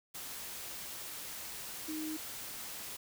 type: tone in noise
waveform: sine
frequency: 311.1 Hz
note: D#4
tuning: in tune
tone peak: -37 dBFS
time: 1.88-2.17 s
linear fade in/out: 10 ms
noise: white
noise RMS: -44 dBFS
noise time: 0.14-2.97 s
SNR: +4 dB
effects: none